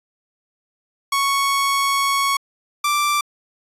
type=tone pair in turn; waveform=sawtooth; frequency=1108.7 / 1174.6 Hz; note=C#6 / D6; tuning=0 / 0 cents; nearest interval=minor second; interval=100 cents; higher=second; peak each=-13 dBFS; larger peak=neither; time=1.12-2.37 / 2.84-3.21 s; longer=first; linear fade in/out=5 ms; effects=resampled to 32000 Hz